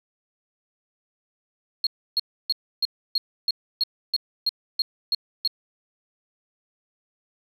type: tone bursts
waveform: sine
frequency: 4275 Hz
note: C8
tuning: 36 cents sharp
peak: -17 dBFS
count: 12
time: 1.84-5.476 s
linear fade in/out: 2 ms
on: 28 ms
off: 300 ms
effects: tanh soft clip ceiling -16 dBFS